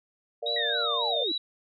sine chord, Bb major, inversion none, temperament equal, 466.2 / 587.3 / 698.5 Hz, Bb4 / D5 / F5, 0 / 0 / 0 cents, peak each -34 / -34 / -37 dBFS, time 0.42-1.24 s, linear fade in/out 10 ms
sine tone with vibrato, 3760 Hz, A#7, 14 cents sharp, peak -27 dBFS, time 0.46-1.38 s, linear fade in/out 5 ms, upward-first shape sine, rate 3.7 Hz, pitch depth 80 cents each way
sine linear sweep, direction down, 1954 to 293.6 Hz, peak -30 dBFS, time 0.56-1.32 s, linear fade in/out 5 ms
effects none

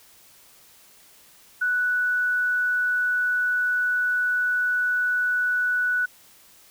sine tone, 1480 Hz, F#6, in tune, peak -20 dBFS, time 1.61-6.06 s, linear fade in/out 10 ms, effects white hiss -53 dBFS RMS until 6.7 s

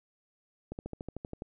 slowing click train, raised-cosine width 2 ms, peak -25 dBFS, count 10, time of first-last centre 0.72-1.421 s, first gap 69 ms, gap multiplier 1.03, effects none

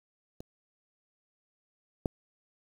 clicks, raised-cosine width 2 ms, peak -29 / -15 dBFS, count 2, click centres 0.405 / 2.058 s, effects 8-bit

